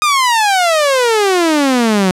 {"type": "exponential sweep", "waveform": "sawtooth", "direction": "down", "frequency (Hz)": [1244.5, 180.6], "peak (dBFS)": -6, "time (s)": [0.02, 2.11], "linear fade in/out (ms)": 0, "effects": ["low-pass 10000 Hz 12 dB/octave"]}